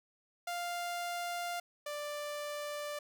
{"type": "tone pair in turn", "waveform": "sawtooth", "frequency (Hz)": [698.5, 588.8], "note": ["F5", "D5"], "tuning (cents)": [0, 4], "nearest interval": "minor third", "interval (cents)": 296, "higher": "first", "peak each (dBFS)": [-32, -34], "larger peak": "first", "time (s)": [[0.47, 1.6], [1.86, 2.99]], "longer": "neither", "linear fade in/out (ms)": 5, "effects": []}